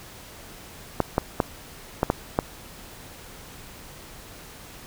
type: clicks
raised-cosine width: 1 ms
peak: -5 dBFS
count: 6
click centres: 1.003 / 1.181 / 1.402 / 2.031 / 2.101 / 2.389 s
effects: pink hiss -44 dBFS RMS until 4.86 s